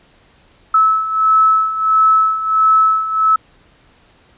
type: beating tone pair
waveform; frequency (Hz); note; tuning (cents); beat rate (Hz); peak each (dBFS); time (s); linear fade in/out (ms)
sine; 1300 / 1301.5; E6 / E6; -24 / -22; 1.5; -16 / -11; 0.74-3.36; 5
effects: pink hiss -51 dBFS RMS until 4.37 s + resampled to 8000 Hz